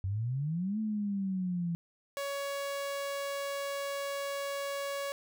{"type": "exponential two-way sweep", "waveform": "sine", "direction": "up then down", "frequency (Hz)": [92, 220, 167.9], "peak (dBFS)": -30, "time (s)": [0.04, 1.75], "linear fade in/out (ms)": 0, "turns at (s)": 0.79}
{"type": "tone", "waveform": "sawtooth", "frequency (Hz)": 560, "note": "C#5", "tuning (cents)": 18, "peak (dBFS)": -30, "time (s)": [2.17, 5.12], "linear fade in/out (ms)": 0}
{"effects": []}